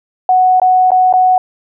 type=tone with dropouts; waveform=sine; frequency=740 Hz; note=F#5; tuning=in tune; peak=-6 dBFS; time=0.29-1.38 s; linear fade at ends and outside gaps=2 ms; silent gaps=0.599-0.617 / 0.906-0.917 / 1.127-1.137 s; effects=none